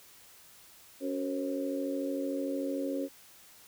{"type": "harmonic tone with a mistuned harmonic", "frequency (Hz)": 93.2, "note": "F#2", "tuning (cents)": 13, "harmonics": [3, 4, 5, 6], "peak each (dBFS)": [-33, -40, -41, -36], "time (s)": [1, 3.09], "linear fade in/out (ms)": 50, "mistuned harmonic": 6, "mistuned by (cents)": -62, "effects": ["white hiss -56 dBFS RMS until 3.67 s"]}